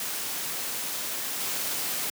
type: noise with level steps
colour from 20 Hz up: white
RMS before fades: -32 / -30 dBFS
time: 0-2.1 s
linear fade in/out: 2 ms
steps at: 1.4 s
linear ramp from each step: 10 ms
effects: high-pass 150 Hz 12 dB/octave